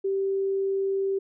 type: tone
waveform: sine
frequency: 389.6 Hz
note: G4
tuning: 11 cents flat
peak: -23 dBFS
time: 0.04-1.19 s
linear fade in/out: 10 ms
effects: none